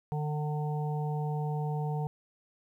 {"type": "harmonic tone", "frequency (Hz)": 150, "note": "D3", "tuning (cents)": 37, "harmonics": [1, 3, 5, 6], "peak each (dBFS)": [-30, -40, -40, -43], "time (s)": [0.12, 2.07], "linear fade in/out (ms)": 0, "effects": ["11-bit"]}